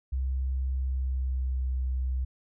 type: tone with pitch glide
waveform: sine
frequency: 65.41 to 64.21 Hz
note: C2 to C2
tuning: 0 to -32 cents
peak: -26 dBFS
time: 0.12-2.25 s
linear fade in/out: 10 ms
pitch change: -32 cents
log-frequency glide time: 0.77-1.62 s
effects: none